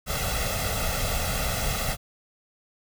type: noise with comb filter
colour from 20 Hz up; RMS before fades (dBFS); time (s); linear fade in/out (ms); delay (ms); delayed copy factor
pink; -27; 0.06-1.97; 50; 1.5; +0.8
effects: none